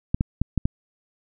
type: clicks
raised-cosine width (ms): 5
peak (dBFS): -8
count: 5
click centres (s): 0.145 / 0.209 / 0.416 / 0.577 / 0.655
effects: none